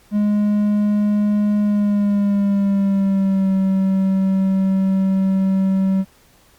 triangle tone with pitch glide, 207.7 to 191.57 Hz, G#3 to G3, 0 to -40 cents, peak -12 dBFS, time 0.11-6.05 s, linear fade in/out 50 ms, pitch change -140 cents, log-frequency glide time 1.6-3.52 s, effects pink hiss -53 dBFS RMS until 6.58 s + Opus 48 kbps

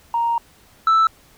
sine tone pair in turn, 933 / 1319.5 Hz, A#5 / E6, +1 / +1 cents, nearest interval tritone, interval 600 cents, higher second, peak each -16 / -9 dBFS, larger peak second, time 0.14-0.38 / 0.87-1.07 s, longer first, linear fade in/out 2 ms, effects tanh soft clip ceiling -11 dBFS + pink hiss -52 dBFS RMS until 1.37 s

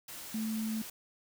sine tone in noise, 220 Hz, A3, in tune, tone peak -32 dBFS, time 0.34-0.82 s, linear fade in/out 5 ms, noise white, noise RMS -45 dBFS, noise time 0.08-0.9 s, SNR +10 dB, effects none

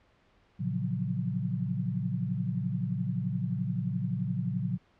sine chord, Gb major seventh, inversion first, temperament just, 115.62 / 138.75 / 173.43 / 185 Hz, Bb2 / Db3 / F3 / Gb3, -14 / +2 / -12 / 0 cents, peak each -34 dBFS, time 0.59-4.78 s, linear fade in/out 20 ms, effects pink hiss -65 dBFS RMS until 4.99 s + low-pass 3000 Hz 12 dB/octave

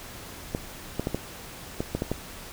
clicks, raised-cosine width 2 ms, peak -13 dBFS, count 8, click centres 0.549 / 0.996 / 1.071 / 1.146 / 1.805 / 1.95 / 2.021 / 2.116 s, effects pink hiss -42 dBFS RMS until 2.52 s

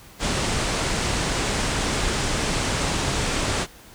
pink low-pass noise, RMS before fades -24 dBFS, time 0.19-3.67 s, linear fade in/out 50 ms, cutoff 9100 Hz, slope 48 dB/octave, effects pink hiss -47 dBFS RMS until 3.94 s

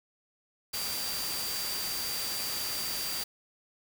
sine tone in noise, 4700 Hz, D8, 1 cent sharp, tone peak -36 dBFS, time 0.73-3.24 s, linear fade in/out 10 ms, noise white, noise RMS -35 dBFS, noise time 0.73-3.24 s, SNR -4 dB, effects none

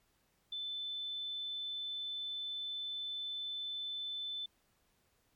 sine tone, 3520 Hz, A7, in tune, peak -38 dBFS, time 0.52-4.46 s, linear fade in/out 5 ms, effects pink hiss -75 dBFS RMS until 5.35 s + AAC 64 kbps

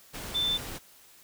sine tone in noise, 3539 Hz, A7, 9 cents sharp, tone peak -25 dBFS, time 0.34-0.58 s, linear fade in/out 20 ms, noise pink, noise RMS -39 dBFS, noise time 0.13-0.79 s, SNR +11 dB, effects white hiss -56 dBFS RMS until 1.23 s

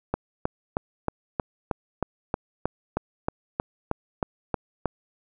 click train, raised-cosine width 1 ms, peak -10 dBFS, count 16, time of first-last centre 0.14-4.857 s, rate 3.18 Hz, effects none

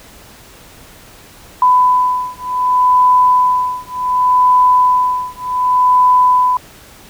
sine beating tone pair, 1000 / 1000.67 Hz, B5 / B5, +21 / +22 cents, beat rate 0.67 Hz, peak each -12 dBFS, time 1.62-6.57 s, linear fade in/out 2 ms, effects pink hiss -40 dBFS RMS until 7.09 s

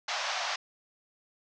pink band-pass noise, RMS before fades -33 dBFS, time 0.08-0.56 s, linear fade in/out 5 ms, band 630 to 6200 Hz, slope 48 dB/octave, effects none

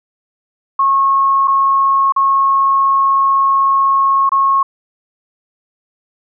sine tone with dropouts, 1091 Hz, C#6, 28 cents flat, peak -9 dBFS, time 0.79-4.63 s, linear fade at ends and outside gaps 5 ms, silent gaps 1.475-1.479 / 2.123-2.162 / 4.293-4.318 s, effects none

